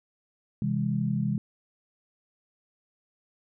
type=chord; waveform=sine; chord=C augmented; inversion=none; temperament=just; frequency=130.81 / 163.52 / 204.4 Hz; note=C3 / E3 / G#3; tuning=0 / -14 / -27 cents; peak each=-29 / -30 / -28 dBFS; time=0.62-1.38 s; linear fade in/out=2 ms; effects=none